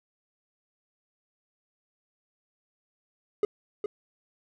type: tone with echo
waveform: triangle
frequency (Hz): 415.3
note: G#4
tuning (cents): 0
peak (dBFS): -18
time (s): 3.43-3.45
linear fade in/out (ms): 2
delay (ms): 410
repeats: 1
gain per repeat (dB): -7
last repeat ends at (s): 3.86
effects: none